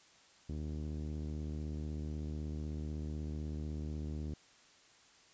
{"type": "tone with low-pass filter", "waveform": "sawtooth", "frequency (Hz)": 76.1, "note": "D#2", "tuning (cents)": -38, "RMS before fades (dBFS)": -40, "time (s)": [0.49, 4.34], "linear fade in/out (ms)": 5, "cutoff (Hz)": 310, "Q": 1.3, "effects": ["white hiss -63 dBFS RMS until 5.33 s", "resampled to 16000 Hz"]}